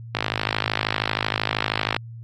click train, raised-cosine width 0.3 ms, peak -5 dBFS, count 97, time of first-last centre 0.15-1.965 s, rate 52.9 Hz, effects added 115 Hz sine -35 dBFS peak until 2.23 s + AAC 48 kbps

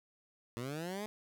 15% pulse linear sweep, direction up, 113.6 to 216.5 Hz, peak -32 dBFS, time 0.57-1.06 s, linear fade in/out 0 ms, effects none

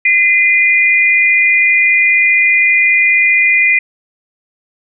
sine tone pair together, 2044 / 2431 Hz, C7 / D#7, -41 / -41 cents, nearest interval minor third, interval 300 cents, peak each -10 dBFS, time 0.05-3.79 s, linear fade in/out 5 ms, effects none

